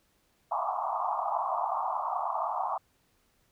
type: band-pass noise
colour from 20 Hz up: pink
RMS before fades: -31 dBFS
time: 0.51-2.78 s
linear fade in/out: 10 ms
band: 660 to 1200 Hz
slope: 96 dB/octave
effects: pink hiss -70 dBFS RMS until 3.51 s